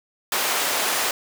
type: high-pass noise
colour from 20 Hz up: pink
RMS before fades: -23 dBFS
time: 0.32-1.11 s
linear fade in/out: 2 ms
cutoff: 590 Hz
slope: 12 dB/octave
effects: none